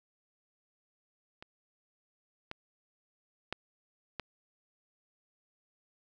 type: clicks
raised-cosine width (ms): 0.3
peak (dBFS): -30 / -23 / -18 / -20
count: 4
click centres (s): 1.425 / 2.514 / 3.526 / 4.197
effects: none